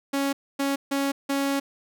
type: tone bursts at uneven times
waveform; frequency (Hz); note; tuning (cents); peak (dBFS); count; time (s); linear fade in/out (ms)
sawtooth; 277.2; C#4; 0; -19; 4; 0.13-0.33 / 0.59-0.76 / 0.91-1.12 / 1.29-1.6; 10
effects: none